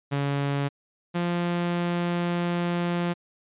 sawtooth tone pair in turn, 141.1 / 173.82 Hz, C#3 / F3, +31 / -8 cents, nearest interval major third, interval 361 cents, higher second, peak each -20 dBFS, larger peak neither, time 0.11-0.69 / 1.14-3.14 s, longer second, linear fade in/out 20 ms, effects resampled to 8000 Hz

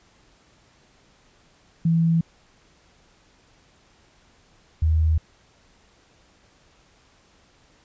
sine tone pair in turn, 165.2 / 79.3 Hz, E3 / D#2, +4 / +33 cents, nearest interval octave + minor second, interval 1271 cents, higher first, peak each -16 dBFS, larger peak neither, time 1.85-2.21 / 4.82-5.18 s, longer neither, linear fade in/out 5 ms, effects pink hiss -58 dBFS RMS until 7.84 s + resampled to 16000 Hz

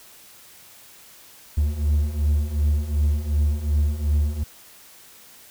triangle beating tone pair, 72.3 / 75 Hz, D2 / D2, -27 / +37 cents, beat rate 2.7 Hz, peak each -22 / -18 dBFS, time 1.57-4.44 s, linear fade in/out 10 ms, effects white hiss -48 dBFS RMS until 5.5 s

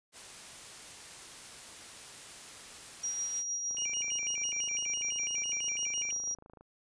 white noise, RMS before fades -48 dBFS, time 0.12-3.44 s, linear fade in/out 50 ms
sine tone with tremolo, 5720 Hz, F8, 41 cents sharp, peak -31 dBFS, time 3.03-6.35 s, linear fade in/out 10 ms, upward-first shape sine, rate 6.5 Hz, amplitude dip 35%
click train, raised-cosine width 1 ms, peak -39 dBFS, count 79, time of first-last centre 3.71-6.61 s, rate 26.9 Hz
triangle tone with vibrato, 2593 Hz, E7, 29 cents flat, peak -35 dBFS, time 3.77-6.11 s, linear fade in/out 0 ms, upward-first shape square, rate 6 Hz, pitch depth 170 cents each way
effects resampled to 22050 Hz

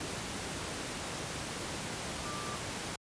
sine tone in noise, 1181 Hz, D6, 9 cents sharp, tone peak -42 dBFS, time 2.25-2.56 s, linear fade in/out 5 ms, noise pink, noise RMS -38 dBFS, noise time 0-2.96 s, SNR -7 dB, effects high-pass 80 Hz 12 dB/octave + resampled to 22050 Hz

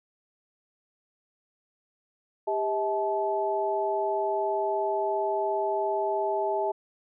sine tone cluster, 399.3 / 642 / 865 Hz, G4 / E5 / A5, +32 / -46 / -30 cents, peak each -29 dBFS, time 2.47-6.72 s, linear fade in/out 10 ms, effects none

